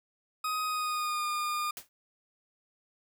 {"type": "tone with pitch glide", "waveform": "40% pulse", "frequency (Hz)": [1255, 1213], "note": ["D#6", "D#6"], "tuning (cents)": [15, -44], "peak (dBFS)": -29, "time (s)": [0.44, 1.71], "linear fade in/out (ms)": 5, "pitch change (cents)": -59, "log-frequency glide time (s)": [0.65, 1.26]}
{"type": "noise with exponential decay", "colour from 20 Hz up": "white", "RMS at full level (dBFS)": -37, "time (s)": [1.77, 1.89], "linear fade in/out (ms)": 1, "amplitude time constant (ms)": 25}
{"effects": []}